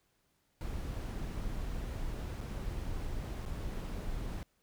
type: noise with dropouts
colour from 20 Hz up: brown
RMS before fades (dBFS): -38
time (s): 0.61-4.43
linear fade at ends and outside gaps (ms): 0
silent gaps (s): 2.406-2.413 / 3.453-3.46
effects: pink hiss -75 dBFS RMS until 4.62 s